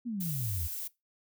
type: exponential sweep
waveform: sine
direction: down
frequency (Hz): 250.6 to 74.9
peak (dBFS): -32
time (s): 0.05-0.68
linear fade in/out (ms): 20
type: noise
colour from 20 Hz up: violet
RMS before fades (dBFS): -38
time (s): 0.2-0.88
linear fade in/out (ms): 10
effects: noise-tail reverb RT60 0.2 s tail -20 dB re dry